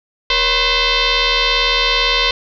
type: tone with frequency modulation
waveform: sine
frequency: 478.1 Hz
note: A#4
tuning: 44 cents sharp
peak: -12 dBFS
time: 0.3-2.31 s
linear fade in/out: 2 ms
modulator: 517 Hz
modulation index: 7.8
effects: 9-bit